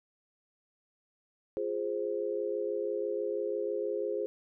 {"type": "chord", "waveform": "sine", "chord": "F minor", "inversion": "none", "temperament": "equal", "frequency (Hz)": [349.2, 415.3, 523.3], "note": ["F4", "Ab4", "C5"], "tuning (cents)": [0, 0, 0], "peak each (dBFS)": [-37, -33, -35], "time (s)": [1.57, 4.26], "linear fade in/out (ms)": 0, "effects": []}